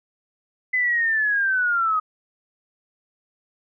sine linear sweep, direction down, 2030 to 1244.5 Hz, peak -18 dBFS, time 0.73-2 s, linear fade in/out 10 ms, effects none

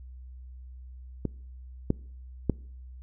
clicks, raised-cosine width 3 ms, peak -15 / -10 / -10 dBFS, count 3, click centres 1.253 / 1.904 / 2.497 s, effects noise-tail reverb RT60 0.6 s tail -25 dB re dry + added 63 Hz sine -42 dBFS peak until 3.02 s

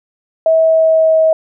sine tone with pitch glide, 646 to 638.9 Hz, E5 to D#5, -35 to +46 cents, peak -7 dBFS, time 0.46-1.33 s, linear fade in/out 2 ms, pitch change -19 cents, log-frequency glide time 0.62-1.18 s, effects none

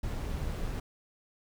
brown noise with amplitude modulation, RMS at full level -33 dBFS, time 0.03-0.8 s, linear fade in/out 5 ms, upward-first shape sine, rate 163 Hz, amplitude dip 25%, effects none

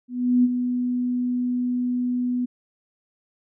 sine tone with ADSR envelope, 247.3 Hz, B3, 3 cents sharp, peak -13 dBFS, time 0.08-2.46 s, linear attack 360 ms, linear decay 36 ms, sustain -8 dB, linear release 15 ms, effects none

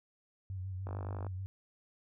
sine tone with vibrato, 94 Hz, F#2, 28 cents sharp, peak -37 dBFS, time 0.5-1.46 s, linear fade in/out 0 ms, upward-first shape sine, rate 6.8 Hz, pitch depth 47 cents each way
click train, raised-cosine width 1 ms, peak -30 dBFS, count 21, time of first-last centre 0.87-1.267 s, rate 50.4 Hz
effects none

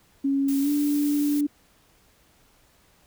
sine tone with pitch glide, 275.5 to 291.2 Hz, C#4 to D4, -11 to -15 cents, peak -20 dBFS, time 0.24-1.47 s, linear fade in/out 10 ms, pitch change +96 cents, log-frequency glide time 0.61-0.69 s
blue noise, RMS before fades -37 dBFS, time 0.48-1.41 s, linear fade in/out 5 ms
effects pink hiss -60 dBFS RMS until 3.06 s

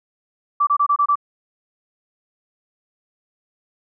sine tone bursts, 1162 Hz, D6, 19 cents flat, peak -13 dBFS, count 6, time 0.6-1.156 s, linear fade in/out 10 ms, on 71 ms, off 26 ms, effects none

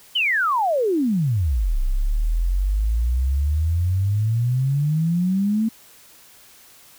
sine exponential two-way sweep, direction down then up, 3136 to 31.12 to 227 Hz, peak -17 dBFS, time 0.15-5.69 s, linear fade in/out 10 ms, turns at 1.8 s, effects white hiss -49 dBFS RMS until 6.98 s

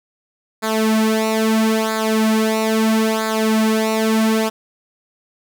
sawtooth tone with flanger, 220 Hz, A3, in tune, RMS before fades -17 dBFS, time 0.62-4.5 s, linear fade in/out 20 ms, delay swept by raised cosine 0.34 to 3.94 ms, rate 0.76 Hz, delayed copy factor -0.8, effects none

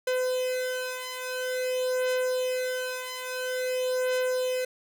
45% pulse beating tone pair, 508 / 508.49 Hz, B4 / C5, +49 / -50 cents, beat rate 0.49 Hz, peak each -29 / -31 dBFS, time 0.07-4.65 s, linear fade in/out 5 ms, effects none

